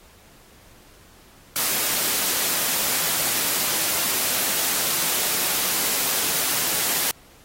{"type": "high-pass noise", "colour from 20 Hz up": "white", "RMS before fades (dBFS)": -23, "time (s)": [1.56, 7.11], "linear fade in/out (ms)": 0, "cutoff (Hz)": 140, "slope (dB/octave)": 12, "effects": ["pink hiss -52 dBFS RMS until 7.44 s", "AAC 48 kbps"]}